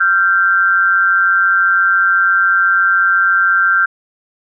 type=tone pair together; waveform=sine; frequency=1380.1 / 1566 Hz; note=F6 / G6; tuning=-21 / -2 cents; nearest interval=major second; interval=219 cents; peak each=-12 dBFS; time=0-3.86 s; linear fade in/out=10 ms; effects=none